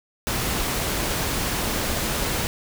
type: noise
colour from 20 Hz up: pink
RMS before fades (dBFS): -25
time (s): 0.27-2.47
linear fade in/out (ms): 0
effects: none